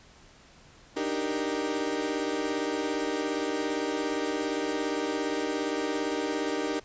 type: chord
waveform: 35% pulse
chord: Eb major seventh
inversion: third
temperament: equal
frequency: 293.7 / 311.1 / 392 / 466.2 Hz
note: D4 / Eb4 / G4 / Bb4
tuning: 0 / 0 / 0 / 0 cents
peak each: -32 dBFS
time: 0.96-6.8 s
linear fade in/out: 10 ms
effects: pink hiss -55 dBFS RMS until 6.84 s + resampled to 16000 Hz